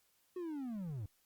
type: linear sweep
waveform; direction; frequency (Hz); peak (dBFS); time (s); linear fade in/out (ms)
triangle; down; 370.7 to 92.5; -37; 0.36-1.06; 5
effects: white hiss -74 dBFS RMS until 1.25 s + Opus 48 kbps